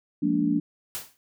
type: chord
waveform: sine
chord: Bb dominant seventh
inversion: second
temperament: just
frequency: 174.81 / 209.8 / 233.1 / 291.4 Hz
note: F3 / Ab3 / Bb3 / D4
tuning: +2 / +18 / 0 / -13 cents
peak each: -29 / -29 / -28 / -23 dBFS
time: 0.22-0.6 s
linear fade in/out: 10 ms
type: noise with exponential decay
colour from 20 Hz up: white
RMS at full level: -30 dBFS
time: 0.95-1.17 s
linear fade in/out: 0 ms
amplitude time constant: 47 ms
effects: none